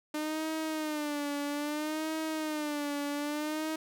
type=tone with vibrato; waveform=sawtooth; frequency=301.7 Hz; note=D4; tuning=47 cents sharp; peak=-28 dBFS; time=0.14-3.76 s; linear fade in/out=5 ms; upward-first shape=sine; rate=0.61 Hz; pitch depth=85 cents each way; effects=none